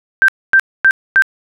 sine tone bursts, 1568 Hz, G6, in tune, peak -5 dBFS, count 4, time 0.22-1.222 s, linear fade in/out 0 ms, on 63 ms, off 250 ms, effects none

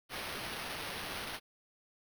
blue noise with sample-and-hold, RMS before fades -41 dBFS, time 0.09-1.4 s, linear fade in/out 50 ms, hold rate 7350 Hz, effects none

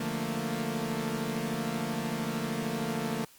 sawtooth chord, Bb major seventh, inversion first, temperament equal, 146.83 / 174.61 / 220 / 233.1 Hz, D3 / F3 / A3 / Bb3, 0 / 0 / 0 / 0 cents, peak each -34 / -34 / -31 / -31 dBFS, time 0-3.25 s, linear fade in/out 5 ms, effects white hiss -57 dBFS RMS until 3.38 s + Opus 48 kbps

